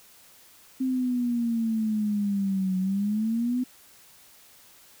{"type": "exponential two-way sweep", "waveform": "sine", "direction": "down then up", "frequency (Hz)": [262.6, 185, 255.3], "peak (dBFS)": -23, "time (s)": [0.8, 3.64], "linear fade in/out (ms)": 10, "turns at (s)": 2.78, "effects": ["white hiss -54 dBFS RMS until 5 s"]}